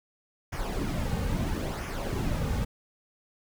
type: noise with flanger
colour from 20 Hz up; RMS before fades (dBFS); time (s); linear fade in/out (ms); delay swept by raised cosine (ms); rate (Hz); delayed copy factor
brown; -30; 0.52-2.65; 10; 0.24 to 3.04; 0.75; -0.6
effects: none